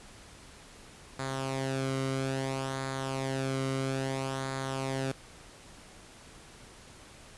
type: tone with flanger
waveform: sawtooth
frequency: 133.7 Hz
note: C3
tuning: 38 cents sharp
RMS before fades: -33 dBFS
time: 1.19-5.12 s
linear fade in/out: 5 ms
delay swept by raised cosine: 0.35 to 1.18 ms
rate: 0.6 Hz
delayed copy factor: -0.6
effects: pink hiss -52 dBFS RMS until 7.37 s + resampled to 24000 Hz